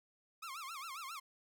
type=tone with vibrato; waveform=sawtooth; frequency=1199 Hz; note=D6; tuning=36 cents sharp; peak=-40 dBFS; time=0.42-1.2 s; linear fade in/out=10 ms; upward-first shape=sine; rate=7.4 Hz; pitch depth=230 cents each way; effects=none